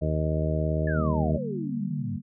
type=harmonic tone; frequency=77.78 Hz; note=D#2; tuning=in tune; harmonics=1 / 2 / 3 / 4 / 5 / 6 / 7 / 8; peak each=-28 / -27 / -37 / -35 / -36 / -36 / -41 / -31 dBFS; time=0.01-1.38 s; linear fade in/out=20 ms
type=exponential sweep; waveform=sine; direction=down; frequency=1760 to 92.5 Hz; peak=-32 dBFS; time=0.87-2.17 s; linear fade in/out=5 ms
type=chord; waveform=sine; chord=G minor; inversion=second; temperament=equal; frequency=146.83 / 196 / 233.1 Hz; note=D3 / G3 / Bb3; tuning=0 / 0 / 0 cents; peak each=-34 dBFS; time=0.94-2.22 s; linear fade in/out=50 ms
effects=none